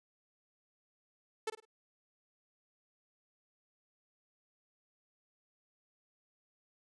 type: tone with echo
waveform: sawtooth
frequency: 440 Hz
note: A4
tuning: in tune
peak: -29 dBFS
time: 1.47-1.5 s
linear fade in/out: 5 ms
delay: 51 ms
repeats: 3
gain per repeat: -11 dB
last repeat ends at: 1.653 s
effects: resampled to 24000 Hz